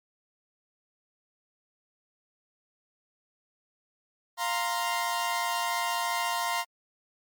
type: chord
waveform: sawtooth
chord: F suspended fourth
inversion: none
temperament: equal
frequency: 698.5 / 932.3 / 1046.5 Hz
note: F5 / Bb5 / C6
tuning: 0 / 0 / 0 cents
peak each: -29 / -27 / -28 dBFS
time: 4.37-6.65 s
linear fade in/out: 50 ms
effects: MP3 96 kbps